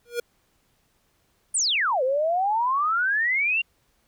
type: tone with exponential growth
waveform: square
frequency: 477.1 Hz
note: A#4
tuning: 40 cents sharp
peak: -22 dBFS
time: 0.05-0.2 s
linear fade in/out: 5 ms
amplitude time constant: 32 ms
type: exponential two-way sweep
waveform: sine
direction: down then up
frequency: 9620 to 499.9 to 2819 Hz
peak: -20 dBFS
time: 1.54-3.62 s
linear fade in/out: 10 ms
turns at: 2.03 s
effects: pink hiss -67 dBFS RMS until 4.07 s